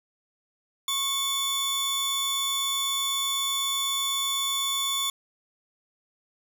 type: tone pair together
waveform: sawtooth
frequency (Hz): 1100 / 3492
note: C#6 / A7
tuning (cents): -14 / -14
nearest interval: octave + minor sixth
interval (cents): 2000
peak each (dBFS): -28 / -23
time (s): 0.88-5.1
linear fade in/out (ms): 2
effects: none